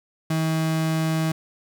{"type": "tone", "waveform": "35% pulse", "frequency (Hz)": 160, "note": "D#3", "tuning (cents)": 49, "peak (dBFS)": -19, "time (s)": [0.3, 1.32], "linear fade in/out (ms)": 5, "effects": []}